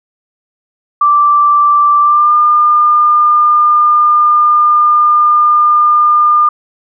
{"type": "tone with pitch glide", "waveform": "sine", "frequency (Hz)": [1171, 1206], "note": ["D6", "D6"], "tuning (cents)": [-5, 46], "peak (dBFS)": -5, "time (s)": [1.01, 6.49], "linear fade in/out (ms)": 5, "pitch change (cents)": 51, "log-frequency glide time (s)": [2.01, 2.33], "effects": []}